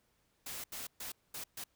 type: noise bursts at uneven times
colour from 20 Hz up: white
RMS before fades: -43 dBFS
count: 5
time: 0.46-0.64 / 0.72-0.87 / 1-1.12 / 1.34-1.44 / 1.57-1.64 s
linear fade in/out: 5 ms
effects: pink hiss -75 dBFS RMS until 1.75 s